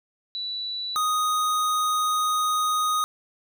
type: tone pair in turn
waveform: sine / square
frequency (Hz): 3951 / 1244.5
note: B7 / D#6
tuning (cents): 0 / 0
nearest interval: octave + minor sixth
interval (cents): 2000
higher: first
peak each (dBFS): -28 / -22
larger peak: second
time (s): 0.35-0.96 / 0.96-3.04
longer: second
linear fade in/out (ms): 0
effects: none